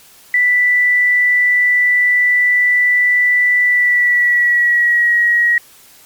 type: tone with pitch glide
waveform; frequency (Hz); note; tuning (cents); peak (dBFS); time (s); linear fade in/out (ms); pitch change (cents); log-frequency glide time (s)
sine; 1975.5 to 1900.5; B6 to A#6; 0 to +33; -9; 0.34-5.58; 2; -67; 3.64-5.14
effects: white hiss -44 dBFS RMS until 6.05 s + MP3 96 kbps